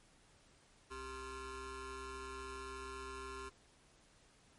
25% pulse ring-modulated tone, 329.6 Hz, E4, in tune, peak -38 dBFS, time 0.9-3.5 s, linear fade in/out 20 ms, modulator 724 Hz, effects pink hiss -67 dBFS RMS until 4.58 s + MP3 48 kbps

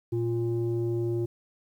sine tone pair together, 116.53 / 349.2 Hz, A#2 / F4, 0 / 0 cents, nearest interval octave + perfect fifth, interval 1900 cents, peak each -27 / -26 dBFS, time 0.12-1.26 s, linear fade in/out 10 ms, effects tanh soft clip ceiling -21 dBFS + 10-bit

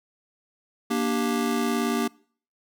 square chord, G minor, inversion first, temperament just, 235.2 / 294 / 392 Hz, Bb3 / D4 / G4, +16 / +2 / 0 cents, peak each -26 / -30 / -30 dBFS, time 0.9-2.08 s, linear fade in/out 10 ms, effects noise-tail reverb RT60 0.5 s tail -24 dB re dry

